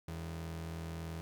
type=ring-modulated tone; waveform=45% pulse; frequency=123.47 Hz; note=B2; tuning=in tune; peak=-37 dBFS; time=0.08-1.21 s; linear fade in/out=0 ms; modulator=40.8 Hz; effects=12-bit